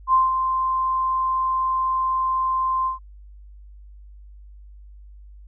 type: tone with ADSR envelope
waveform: sine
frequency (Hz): 1044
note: C6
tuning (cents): -4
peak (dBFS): -12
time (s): 0.07-2.99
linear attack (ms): 65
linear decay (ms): 170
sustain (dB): -7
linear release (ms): 130
effects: added 50 Hz sine -41 dBFS peak until 5.47 s